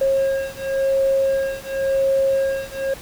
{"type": "beating tone pair", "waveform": "triangle", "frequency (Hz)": [540, 540.93], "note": ["C#5", "C#5"], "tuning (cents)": [-45, -42], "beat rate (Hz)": 0.93, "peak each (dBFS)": -17, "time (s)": [0.01, 2.94], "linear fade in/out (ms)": 5, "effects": ["tanh soft clip ceiling -12 dBFS", "pink hiss -39 dBFS RMS until 3.01 s"]}